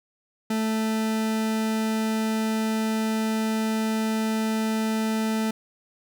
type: tone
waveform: 40% pulse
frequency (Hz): 220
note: A3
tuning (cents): 0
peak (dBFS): -22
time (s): 0.5-5.51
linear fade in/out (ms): 5
effects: none